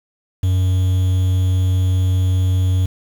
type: tone with quantisation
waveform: triangle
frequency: 92.5 Hz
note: F#2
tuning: in tune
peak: -11 dBFS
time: 0.43-2.86 s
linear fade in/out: 5 ms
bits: 6
effects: none